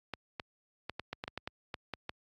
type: clicks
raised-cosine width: 0.3 ms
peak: -21 dBFS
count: 12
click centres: 0.137 / 0.398 / 0.896 / 0.996 / 1.13 / 1.239 / 1.279 / 1.376 / 1.475 / 1.742 / 1.937 / 2.094 s
effects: high-pass 60 Hz 12 dB/octave + AAC 64 kbps